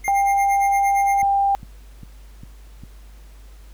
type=tone with tremolo; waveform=square; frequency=2114 Hz; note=C7; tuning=17 cents sharp; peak=-25 dBFS; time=0.04-1.22 s; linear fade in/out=5 ms; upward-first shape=sine; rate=8.7 Hz; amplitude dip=85%
type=tone; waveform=sine; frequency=794 Hz; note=G5; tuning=22 cents sharp; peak=-15 dBFS; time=0.08-1.55 s; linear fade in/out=0 ms
type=click train; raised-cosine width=5 ms; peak=-25 dBFS; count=5; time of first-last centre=1.23-2.836 s; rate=2.49 Hz
effects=added 50 Hz sine -40 dBFS peak until 3.73 s + pink hiss -54 dBFS RMS until 3.73 s